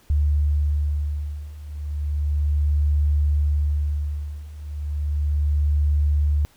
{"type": "beating tone pair", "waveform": "sine", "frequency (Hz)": [73.42, 73.76], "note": ["D2", "D2"], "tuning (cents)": [0, 8], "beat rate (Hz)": 0.34, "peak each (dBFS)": [-23, -21], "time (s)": [0.1, 6.45], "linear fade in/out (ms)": 0, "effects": ["pink hiss -56 dBFS RMS until 6.56 s"]}